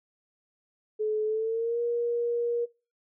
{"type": "tone with pitch glide", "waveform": "sine", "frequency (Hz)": [429.6, 473.9], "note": ["A4", "A#4"], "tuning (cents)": [-41, 28], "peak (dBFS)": -25, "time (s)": [0.99, 2.66], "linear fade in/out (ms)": 20, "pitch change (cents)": 169, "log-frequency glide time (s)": [1.25, 1.8], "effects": ["noise-tail reverb RT60 0.3 s tail -21 dB re dry"]}